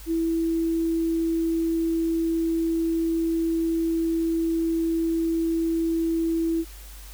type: tone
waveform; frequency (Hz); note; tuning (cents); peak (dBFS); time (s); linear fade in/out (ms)
sine; 329.6; E4; 0; -21; 0.06-6.65; 50
effects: added 49 Hz sine -40 dBFS peak until 7.13 s + white hiss -47 dBFS RMS until 7.13 s